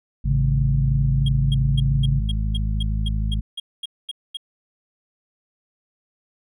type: harmonic tone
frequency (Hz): 53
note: G#1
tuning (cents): +36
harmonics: 1 / 2 / 3 / 4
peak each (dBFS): -21 / -27 / -31 / -33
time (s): 0.24-3.41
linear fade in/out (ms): 10
type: tone with vibrato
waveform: sine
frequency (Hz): 135.9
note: C#3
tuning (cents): -34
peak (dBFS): -18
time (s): 0.25-2.22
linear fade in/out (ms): 50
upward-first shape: sine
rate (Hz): 4.3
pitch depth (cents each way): 20
type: tone bursts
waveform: triangle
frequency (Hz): 3260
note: G#7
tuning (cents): -33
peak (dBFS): -25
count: 13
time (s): 1.26-4.371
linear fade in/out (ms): 5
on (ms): 27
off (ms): 230
effects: none